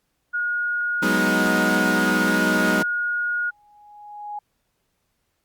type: tone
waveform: sine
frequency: 1439 Hz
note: F#6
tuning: 49 cents flat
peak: -21 dBFS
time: 0.33-3.51 s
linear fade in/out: 20 ms
type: chord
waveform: sawtooth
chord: G# minor seventh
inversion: third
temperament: equal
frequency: 185 / 207.7 / 246.9 / 311.1 Hz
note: F#3 / G#3 / B3 / D#4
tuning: 0 / 0 / 0 / 0 cents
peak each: -21 dBFS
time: 1.02-2.83 s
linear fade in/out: 10 ms
type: tone with exponential growth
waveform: sine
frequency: 830.6 Hz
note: G#5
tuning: in tune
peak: -27 dBFS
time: 3.24-4.39 s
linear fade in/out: 5 ms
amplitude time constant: 250 ms
effects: pink hiss -72 dBFS RMS until 5.44 s + Opus 48 kbps